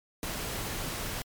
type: noise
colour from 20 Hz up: pink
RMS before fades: -35 dBFS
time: 0.23-1.22 s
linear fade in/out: 0 ms
effects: MP3 96 kbps